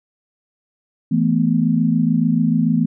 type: chord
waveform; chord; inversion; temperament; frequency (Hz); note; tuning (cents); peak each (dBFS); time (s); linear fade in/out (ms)
sine; E suspended fourth; none; equal; 164.81 / 220 / 246.9; E3 / A3 / B3; 0 / 0 / 0; -18; 1.11-2.86; 10
effects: none